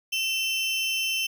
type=tone pair together; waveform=35% pulse; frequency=2685 / 3083 Hz; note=E7 / G7; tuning=+31 / -29 cents; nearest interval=major second; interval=240 cents; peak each=-26 dBFS; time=0.12-1.27 s; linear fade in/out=10 ms; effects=none